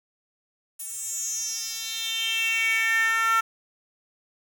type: tone with high-pass filter sweep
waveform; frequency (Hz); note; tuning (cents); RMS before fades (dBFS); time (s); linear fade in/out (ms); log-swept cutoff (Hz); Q
10% pulse; 450.3; A4; +40; -26; 0.79-3.41; 10; 9600 to 1300; 5.3
effects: 8-bit